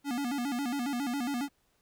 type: tone with vibrato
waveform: square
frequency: 261.6 Hz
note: C4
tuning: in tune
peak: -31 dBFS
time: 0.04-1.49 s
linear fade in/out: 50 ms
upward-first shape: square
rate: 7.3 Hz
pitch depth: 140 cents each way
effects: pink hiss -72 dBFS RMS until 1.81 s